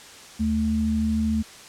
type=tone pair together; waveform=sine; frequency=77.78 / 220 Hz; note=D#2 / A3; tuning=0 / 0 cents; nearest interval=octave + tritone; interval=1800 cents; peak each=-27 / -21 dBFS; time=0.39-1.43 s; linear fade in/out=20 ms; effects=white hiss -44 dBFS RMS until 1.68 s + low-pass 8000 Hz 12 dB/octave